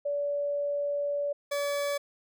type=tone pair in turn; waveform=sine / 40% pulse; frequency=575 / 572.1 Hz; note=D5 / D5; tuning=-37 / -45 cents; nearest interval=unison; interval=8 cents; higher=first; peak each=-27 dBFS; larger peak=neither; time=0.05-1.33 / 1.51-1.98 s; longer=first; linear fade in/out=10 ms; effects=none